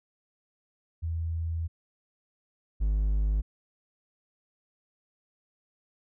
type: tone pair in turn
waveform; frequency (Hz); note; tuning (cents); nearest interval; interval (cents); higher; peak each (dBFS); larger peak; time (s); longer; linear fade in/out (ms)
sine / triangle; 82.41 / 51.39; E2 / G#1; 0 / -18; minor sixth; 818; first; -28 / -21; second; 1.02-1.68 / 2.8-3.42; first; 20
effects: none